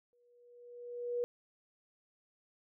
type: tone with exponential growth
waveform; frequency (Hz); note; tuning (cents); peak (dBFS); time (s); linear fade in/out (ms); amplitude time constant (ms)
sine; 483; B4; -39; -30; 0.13-1.24; 0; 240
effects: none

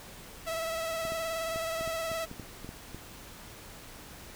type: tone with vibrato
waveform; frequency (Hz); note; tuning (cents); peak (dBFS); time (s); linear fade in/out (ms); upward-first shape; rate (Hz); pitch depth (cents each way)
sawtooth; 655; E5; -11; -28; 0.46-2.26; 20; sine; 19; 29
type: clicks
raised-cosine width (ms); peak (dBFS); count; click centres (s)
3; -28; 11; 1.052 / 1.121 / 1.56 / 1.81 / 1.876 / 2.116 / 2.314 / 2.397 / 2.646 / 2.691 / 2.946
effects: pink hiss -48 dBFS RMS until 4.35 s

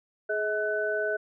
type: tone cluster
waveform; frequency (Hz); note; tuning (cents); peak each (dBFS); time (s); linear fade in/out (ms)
sine; 421.5 / 638 / 1500; G#4 / D#5 / F#6; +26 / +43 / +23; -30; 0.29-1.17; 10
effects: none

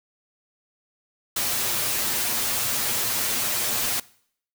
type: noise with comb filter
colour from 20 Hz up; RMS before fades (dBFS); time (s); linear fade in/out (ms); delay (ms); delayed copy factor
white; -25; 1.36-4; 5; 8.4; +0.85
effects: noise-tail reverb RT60 0.6 s tail -21 dB re dry

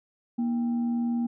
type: tone with frequency modulation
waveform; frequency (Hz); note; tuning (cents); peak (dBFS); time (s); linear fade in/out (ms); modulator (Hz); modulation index
sine; 237.1; A#3; +30; -24; 0.38-1.27; 10; 553; 0.23
effects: none

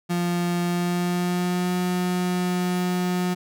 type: tone with pitch glide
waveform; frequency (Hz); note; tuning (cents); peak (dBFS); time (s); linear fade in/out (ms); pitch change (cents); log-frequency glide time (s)
35% pulse; 174.61 to 180.04; F3 to F#3; 0 to -47; -20; 0.09-3.35; 20; +53; 0.63-1.74
effects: none

